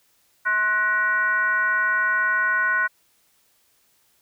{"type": "tone with frequency modulation", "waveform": "sine", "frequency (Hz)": 1480, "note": "F#6", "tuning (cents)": 0, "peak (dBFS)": -18, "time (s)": [0.45, 2.88], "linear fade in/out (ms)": 20, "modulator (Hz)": 418, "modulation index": 0.82, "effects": ["white hiss -63 dBFS RMS until 4.21 s"]}